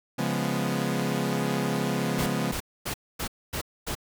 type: chord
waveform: sawtooth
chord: C# dominant seventh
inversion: none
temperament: equal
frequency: 138.59 / 174.61 / 207.7 / 246.9 Hz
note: C#3 / E#3 / G#3 / B3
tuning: 0 / 0 / 0 / 0 cents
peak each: -27 dBFS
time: 0.18-2.52 s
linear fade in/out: 10 ms
type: noise bursts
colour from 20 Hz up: pink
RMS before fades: -31 dBFS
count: 6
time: 2.18-3.952 s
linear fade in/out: 10 ms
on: 87 ms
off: 250 ms
effects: none